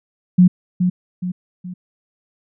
sine tone with echo, 180.6 Hz, F#3, 42 cents flat, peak -6 dBFS, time 0.38-0.48 s, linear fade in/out 10 ms, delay 420 ms, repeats 3, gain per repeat -7 dB, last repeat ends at 1.74 s, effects none

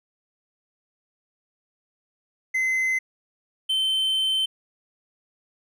triangle tone pair in turn, 2053 / 3088 Hz, C7 / G7, -33 / -27 cents, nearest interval perfect fifth, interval 706 cents, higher second, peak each -19 dBFS, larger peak neither, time 2.54-2.99 / 3.69-4.46 s, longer second, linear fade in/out 10 ms, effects none

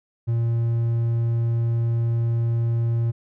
triangle tone, 116.3 Hz, A#2, 4 cents flat, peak -17 dBFS, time 0.27-3.12 s, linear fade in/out 20 ms, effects none

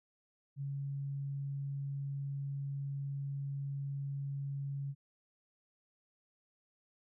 sine tone, 139.4 Hz, C#3, 10 cents sharp, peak -36 dBFS, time 0.56-4.95 s, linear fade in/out 50 ms, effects none

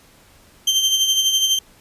30% pulse tone with tremolo, 3136 Hz, G7, in tune, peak -10 dBFS, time 0.67-1.59 s, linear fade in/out 5 ms, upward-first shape sine, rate 12 Hz, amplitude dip 50%, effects pink hiss -51 dBFS RMS until 1.8 s + resampled to 32000 Hz

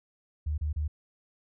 sine tone bursts, 75.5 Hz, D2, 48 cents sharp, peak -27 dBFS, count 3, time 0.46-0.88 s, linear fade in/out 10 ms, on 120 ms, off 30 ms, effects none

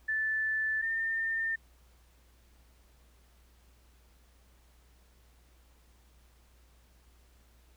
sine tone pair in turn, 1754 / 1807.5 Hz, A6 / A6, -6 / +46 cents, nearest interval minor second, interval 52 cents, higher second, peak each -28 / -29 dBFS, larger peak first, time 0.08-0.82 / 0.82-1.56 s, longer neither, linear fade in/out 10 ms, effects added 60 Hz sine -60 dBFS peak until 7.76 s + pink hiss -67 dBFS RMS until 7.76 s

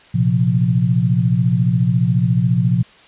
sine chord, Bb suspended second, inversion none, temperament equal, 116.54 / 130.81 / 174.61 Hz, Bb2 / C3 / F3, 0 / 0 / 0 cents, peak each -17 dBFS, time 0.14-2.83 s, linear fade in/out 10 ms, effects white hiss -46 dBFS RMS until 3.07 s + resampled to 8000 Hz

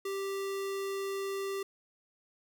square tone, 392 Hz, G4, in tune, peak -34 dBFS, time 0.05-1.63 s, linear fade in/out 5 ms, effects none

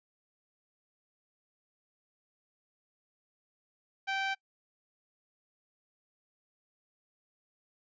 5% pulse tone with low-pass filter, 778 Hz, G5, 13 cents flat, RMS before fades -33 dBFS, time 4.07-4.35 s, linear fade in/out 20 ms, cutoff 2100 Hz, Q 0.89, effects noise-tail reverb RT60 0.1 s tail -26 dB re dry + resampled to 16000 Hz

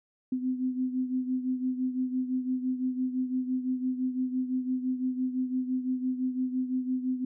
sine beating tone pair, 254.6 / 260.5 Hz, C4 / C4, -47 / -7 cents, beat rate 5.9 Hz, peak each -28 / -34 dBFS, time 0.32-7.25 s, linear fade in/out 5 ms, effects none

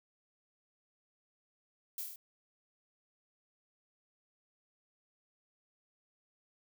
violet noise with echo, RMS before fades -39 dBFS, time 1.98-2.01 s, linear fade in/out 2 ms, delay 25 ms, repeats 6, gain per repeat -2 dB, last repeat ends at 2.16 s, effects none

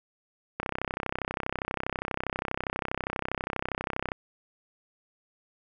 click train, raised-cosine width 0.5 ms, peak -14 dBFS, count 115, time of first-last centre 0.6-4.119 s, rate 32.4 Hz, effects none

